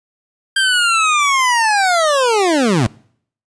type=linear sweep; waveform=25% pulse; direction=down; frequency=1592 to 98.1 Hz; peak=-8 dBFS; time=0.56-2.87 s; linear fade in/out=5 ms; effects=noise-tail reverb RT60 0.6 s tail -24 dB re dry + resampled to 22050 Hz